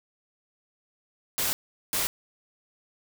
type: noise bursts at uneven times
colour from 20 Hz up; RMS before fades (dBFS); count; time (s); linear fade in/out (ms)
white; -27; 2; 1.38-1.53 / 1.93-2.07; 0
effects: none